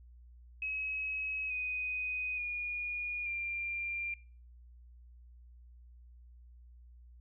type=tone with pitch steps; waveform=sine; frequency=2558 / 2498 / 2440 / 2383 Hz; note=D#7 / D#7 / D#7 / D7; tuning=+47 / +6 / -34 / +25 cents; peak=-34 dBFS; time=0.62-4.14 s; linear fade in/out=2 ms; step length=880 ms; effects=noise-tail reverb RT60 0.4 s tail -22 dB re dry + added 60 Hz sine -53 dBFS peak until 7.2 s